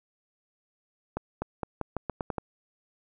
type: accelerating click train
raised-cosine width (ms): 1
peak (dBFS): -16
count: 9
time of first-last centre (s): 1.17-2.383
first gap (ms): 250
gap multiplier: 0.85
effects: none